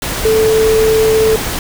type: tone in noise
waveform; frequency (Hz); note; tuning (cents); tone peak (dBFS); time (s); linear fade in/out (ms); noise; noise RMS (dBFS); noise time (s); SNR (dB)
sine; 440; A4; 0; -8; 0.25-1.36; 2; pink; -19; 0.02-1.59; +8
effects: none